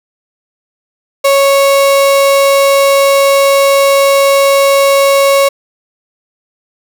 35% pulse tone, 553 Hz, C#5, 4 cents flat, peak -4 dBFS, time 1.24-5.49 s, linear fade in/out 10 ms, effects none

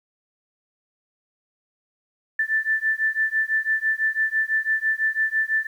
sine beating tone pair, 1762 / 1768 Hz, A6 / A6, +2 / +8 cents, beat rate 6 Hz, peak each -23 dBFS, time 2.39-5.67 s, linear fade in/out 5 ms, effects 9-bit

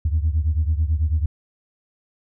sine beating tone pair, 75.3 / 84.4 Hz, D2 / E2, +44 / +41 cents, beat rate 9.1 Hz, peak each -18 / -21 dBFS, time 0.05-1.26 s, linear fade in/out 5 ms, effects tanh soft clip ceiling -12 dBFS

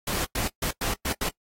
pink noise bursts at uneven times, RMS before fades -28 dBFS, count 6, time 0.07-0.25 / 0.35-0.48 / 0.62-0.71 / 0.81-0.94 / 1.05-1.13 / 1.21-1.29 s, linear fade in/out 5 ms, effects noise-tail reverb RT60 0.1 s tail -22 dB re dry + AAC 48 kbps

